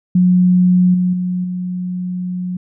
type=tone with level steps; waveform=sine; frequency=180.9 Hz; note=F#3; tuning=39 cents flat; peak=-8 / -12 / -16 / -19 dBFS; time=0.15-2.57 s; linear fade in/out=5 ms; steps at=0.94 / 1.13 / 1.44 s; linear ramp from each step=5 ms; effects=none